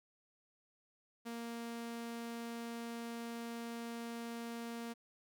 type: tone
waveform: sawtooth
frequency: 233.1 Hz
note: A#3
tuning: in tune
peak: -38 dBFS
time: 1.25-4.94 s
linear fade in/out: 20 ms
effects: none